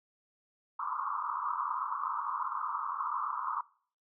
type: band-pass noise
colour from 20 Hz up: pink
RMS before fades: -35 dBFS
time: 0.79-3.61 s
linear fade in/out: 5 ms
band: 950 to 1300 Hz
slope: 96 dB/octave
effects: noise-tail reverb RT60 0.5 s tail -23 dB re dry